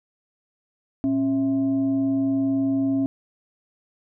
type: tone with frequency modulation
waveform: sine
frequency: 271.8 Hz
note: C#4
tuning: 34 cents flat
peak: -19 dBFS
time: 1.04-3.06 s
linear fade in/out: 0 ms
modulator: 387 Hz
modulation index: 0.34
effects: none